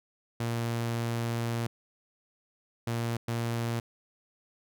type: tone bursts at uneven times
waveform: sawtooth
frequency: 116.8 Hz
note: A#2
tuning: 4 cents sharp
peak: -25 dBFS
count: 3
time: 0.4-1.67 / 2.87-3.17 / 3.28-3.8 s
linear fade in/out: 5 ms
effects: none